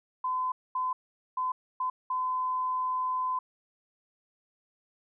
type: tone bursts at uneven times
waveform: sine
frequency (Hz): 1019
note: C6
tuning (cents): -46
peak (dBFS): -27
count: 5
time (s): 0.24-0.52 / 0.75-0.93 / 1.37-1.52 / 1.8-1.9 / 2.1-3.39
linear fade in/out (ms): 5
effects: none